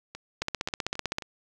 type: two click trains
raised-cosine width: 0.2 ms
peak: -11 / -22 dBFS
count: 13 / 5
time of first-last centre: 0.42-1.184 / 0.15-1.222 s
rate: 15.7 / 3.73 Hz
effects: none